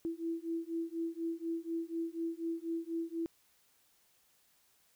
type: beating tone pair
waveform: sine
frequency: 329.6 / 333.7 Hz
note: E4 / E4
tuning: 0 / +21 cents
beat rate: 4.1 Hz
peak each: -38 / -38 dBFS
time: 0.05-3.26 s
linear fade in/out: 0 ms
effects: white hiss -70 dBFS RMS until 4.95 s